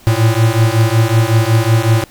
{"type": "beating tone pair", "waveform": "square", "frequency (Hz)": [110, 115.4], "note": ["A2", "A#2"], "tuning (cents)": [0, -17], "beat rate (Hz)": 5.4, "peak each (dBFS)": -13, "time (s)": [0.07, 2.04], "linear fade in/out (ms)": 0, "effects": ["pink hiss -43 dBFS RMS until 2.1 s"]}